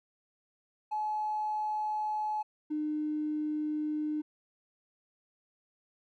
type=tone pair in turn; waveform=triangle; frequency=853 / 303.5 Hz; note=G#5 / D#4; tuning=+46 / -43 cents; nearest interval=octave + tritone; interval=1789 cents; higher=first; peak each=-26 dBFS; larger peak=neither; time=0.91-2.43 / 2.7-4.22 s; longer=neither; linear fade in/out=20 ms; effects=tanh soft clip ceiling -28 dBFS